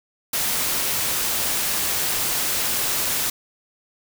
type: noise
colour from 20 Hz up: white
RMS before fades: -23 dBFS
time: 0.33-3.3 s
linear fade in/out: 5 ms
effects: none